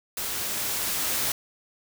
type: noise with level ramp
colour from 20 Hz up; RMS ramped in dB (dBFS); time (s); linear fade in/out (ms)
white; -31 to -26; 0.17-1.32; 2
effects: none